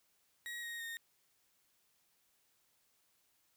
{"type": "tone with pitch steps", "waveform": "35% pulse", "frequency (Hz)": [1900, 1871.7, 1843.8], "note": ["A#6", "A#6", "A#6"], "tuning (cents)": [33, 7, -19], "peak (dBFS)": -40, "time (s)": [0.46, 0.97], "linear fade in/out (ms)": 0, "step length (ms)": 170, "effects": ["white hiss -75 dBFS RMS until 3.56 s"]}